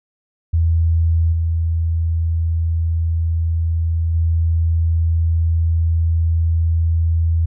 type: tone with level steps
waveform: sine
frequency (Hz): 82.41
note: E2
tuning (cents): 0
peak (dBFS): -12 / -15 / -13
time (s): 0.53-7.46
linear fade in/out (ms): 10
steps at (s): 1.32 / 4.14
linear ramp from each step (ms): 10
effects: none